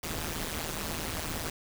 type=noise with amplitude modulation; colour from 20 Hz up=pink; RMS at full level=-31 dBFS; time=0.03-1.5 s; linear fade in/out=5 ms; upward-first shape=sine; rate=159 Hz; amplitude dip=95%; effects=none